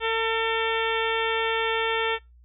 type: harmonic tone with a mistuned harmonic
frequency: 450.7 Hz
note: A4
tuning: 42 cents sharp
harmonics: 1 / 2 / 3 / 4 / 5 / 6 / 7 / 8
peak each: -26 / -29 / -31 / -32 / -33 / -34 / -34 / -35 dBFS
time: 0-2.19 s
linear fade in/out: 50 ms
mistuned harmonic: 8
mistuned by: -35 cents
effects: noise-tail reverb RT60 0.2 s tail -21 dB re dry + added 60 Hz sine -50 dBFS peak until 2.44 s